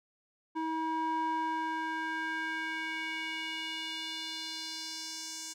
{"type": "tone with band-pass filter sweep", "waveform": "square", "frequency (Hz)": 320.3, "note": "E4", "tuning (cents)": -50, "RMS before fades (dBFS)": -36, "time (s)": [0.55, 5.54], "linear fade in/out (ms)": 20, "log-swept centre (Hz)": [710, 6700], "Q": 2.5, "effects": []}